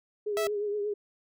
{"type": "tone with vibrato", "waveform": "sine", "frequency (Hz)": 413.4, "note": "G#4", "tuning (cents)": -8, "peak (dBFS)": -28, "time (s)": [0.26, 0.94], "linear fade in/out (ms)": 10, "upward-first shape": "triangle", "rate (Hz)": 8.5, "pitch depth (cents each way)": 50}
{"type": "tone", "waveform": "sawtooth", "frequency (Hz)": 655, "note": "E5", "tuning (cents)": -11, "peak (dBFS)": -25, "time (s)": [0.37, 0.47], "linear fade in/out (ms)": 0}
{"effects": []}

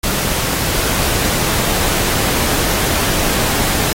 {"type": "noise", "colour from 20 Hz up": "pink", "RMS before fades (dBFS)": -17, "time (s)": [0.03, 3.93], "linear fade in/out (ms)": 10, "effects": ["AAC 48 kbps"]}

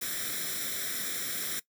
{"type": "noise with comb filter", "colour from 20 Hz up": "white", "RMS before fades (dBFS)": -34, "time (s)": [0.01, 1.6], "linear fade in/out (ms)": 10, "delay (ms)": 0.54, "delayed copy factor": 0.8, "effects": ["noise-tail reverb RT60 0.1 s tail -19 dB re dry", "high-pass 150 Hz 12 dB/octave"]}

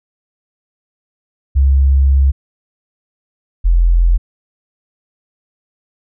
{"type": "tone pair in turn", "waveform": "sine", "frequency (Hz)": [68, 42.84], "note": ["C#2", "F1"], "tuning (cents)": [-33, -33], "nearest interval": "minor sixth", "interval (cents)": 800, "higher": "first", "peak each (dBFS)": -7, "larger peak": "neither", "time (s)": [[1.55, 2.32], [3.64, 4.18]], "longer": "first", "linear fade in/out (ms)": 20, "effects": []}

